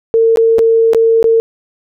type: tone with dropouts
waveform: sine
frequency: 453.7 Hz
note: A#4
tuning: 47 cents flat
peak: -6 dBFS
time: 0.14-1.4 s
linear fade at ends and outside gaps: 0 ms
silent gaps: 0.359-0.372 / 0.584-0.591 / 0.934-0.947 / 1.228-1.242 s
effects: none